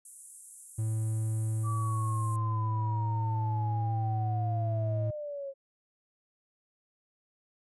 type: high-pass noise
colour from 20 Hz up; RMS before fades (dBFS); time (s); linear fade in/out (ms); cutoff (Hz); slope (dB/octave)
white; -44; 0.05-2.36; 2; 7900; 48
type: tone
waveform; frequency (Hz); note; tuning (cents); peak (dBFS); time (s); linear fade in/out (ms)
triangle; 110; A2; 0; -26; 0.78-5.11; 10
type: linear sweep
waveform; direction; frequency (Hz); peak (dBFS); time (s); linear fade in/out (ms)
sine; down; 1164 to 541; -35; 1.63-5.54; 50
effects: resampled to 24000 Hz